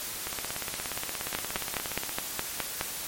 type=two click trains; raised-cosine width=0.3 ms; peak=-11 / -16 dBFS; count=8 / 32; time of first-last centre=1.35-2.811 / 0.27-2.094 s; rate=4.79 / 17 Hz; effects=white hiss -36 dBFS RMS until 3.07 s + MP3 64 kbps

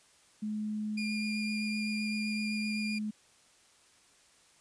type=tone; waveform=sine; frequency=213 Hz; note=G#3; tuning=44 cents sharp; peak=-32 dBFS; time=0.42-3.11 s; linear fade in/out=10 ms
type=tone with vibrato; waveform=30% pulse; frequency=2412 Hz; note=D7; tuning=46 cents sharp; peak=-33 dBFS; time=0.97-2.99 s; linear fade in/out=10 ms; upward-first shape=triangle; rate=7.8 Hz; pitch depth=16 cents each way
effects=white hiss -63 dBFS RMS until 4.6 s + resampled to 22050 Hz

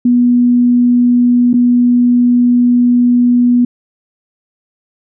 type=tone with dropouts; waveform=sine; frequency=243.7 Hz; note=B3; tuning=23 cents flat; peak=-6 dBFS; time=0.05-3.65 s; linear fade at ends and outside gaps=5 ms; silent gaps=1.532-1.539 s; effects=none

